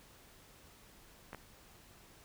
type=clicks; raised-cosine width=0.5 ms; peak=-30 dBFS; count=2; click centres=1.331 / 1.347 s; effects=pink hiss -60 dBFS RMS until 2.24 s